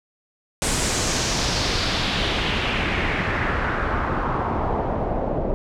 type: noise with low-pass filter sweep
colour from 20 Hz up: pink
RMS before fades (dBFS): -23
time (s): 0.62-5.54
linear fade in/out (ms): 0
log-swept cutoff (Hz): 8700 to 570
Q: 2.2
effects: none